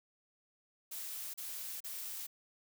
blue noise bursts, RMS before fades -43 dBFS, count 3, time 0.91-2.27 s, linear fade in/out 10 ms, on 430 ms, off 35 ms, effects none

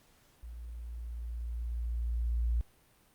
sine tone with level ramp, 58.27 Hz, A#1, in tune, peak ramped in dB -42 to -26 dBFS, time 0.43-2.61 s, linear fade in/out 0 ms, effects pink hiss -65 dBFS RMS until 3.14 s + Opus 48 kbps

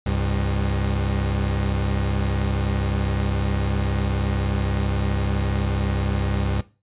30% pulse tone pair together, 67.5 / 99.34 Hz, C#2 / G2, -45 / +24 cents, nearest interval perfect fifth, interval 669 cents, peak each -21 dBFS, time 0.06-6.61 s, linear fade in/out 5 ms, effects noise-tail reverb RT60 0.3 s tail -17 dB re dry + resampled to 8000 Hz

